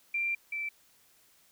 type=tone pair in turn; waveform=sine; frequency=2368 / 2330 Hz; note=D7 / D7; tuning=+14 / -14 cents; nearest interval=unison; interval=28 cents; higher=first; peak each=-28 / -32 dBFS; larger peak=first; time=0.14-0.35 / 0.52-0.69 s; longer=first; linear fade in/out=5 ms; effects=white hiss -64 dBFS RMS until 1.51 s